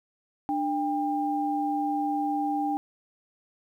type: tone pair together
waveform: sine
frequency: 296.7 / 798.1 Hz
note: D4 / G5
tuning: +18 / +31 cents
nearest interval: octave + perfect fourth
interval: 1713 cents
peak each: -28 / -27 dBFS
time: 0.49-2.77 s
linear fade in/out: 0 ms
effects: 10-bit